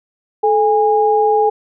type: tone pair together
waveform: sine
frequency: 433.9 / 819 Hz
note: A4 / G#5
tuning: -24 / -24 cents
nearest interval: major seventh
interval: 1100 cents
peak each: -13 dBFS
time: 0.43-1.5 s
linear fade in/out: 10 ms
effects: none